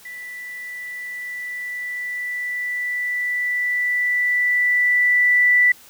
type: tone with level ramp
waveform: sine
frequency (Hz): 1973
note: B6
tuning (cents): -2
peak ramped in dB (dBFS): -32 to -11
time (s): 0.05-5.72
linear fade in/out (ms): 5
effects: white hiss -47 dBFS RMS until 5.89 s